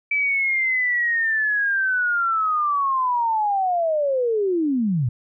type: linear sweep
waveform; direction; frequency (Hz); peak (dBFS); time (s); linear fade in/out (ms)
sine; down; 2317 to 110; -18; 0.11-5.09; 5
effects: none